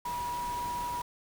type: tone in noise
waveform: sine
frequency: 968 Hz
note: B5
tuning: 35 cents flat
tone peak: -32 dBFS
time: 0.05-1.02 s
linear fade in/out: 5 ms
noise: pink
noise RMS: -43 dBFS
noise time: 0.05-1.02 s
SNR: +8 dB
effects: none